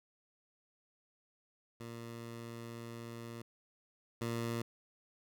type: tone pair in turn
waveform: 15% pulse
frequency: 116.54 / 116.54 Hz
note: A#2 / A#2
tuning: 0 / 0 cents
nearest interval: unison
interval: 0 cents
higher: neither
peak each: -38 / -29 dBFS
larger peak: second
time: 1.8-3.42 / 4.21-4.62 s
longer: first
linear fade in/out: 5 ms
effects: none